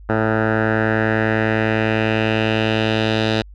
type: tone with low-pass filter sweep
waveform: 10% pulse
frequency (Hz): 110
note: A2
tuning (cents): 0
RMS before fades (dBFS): -18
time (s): 0.09-3.42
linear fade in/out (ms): 5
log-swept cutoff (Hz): 1300 to 3800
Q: 2.6
effects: added 50 Hz sine -37 dBFS peak until 3.54 s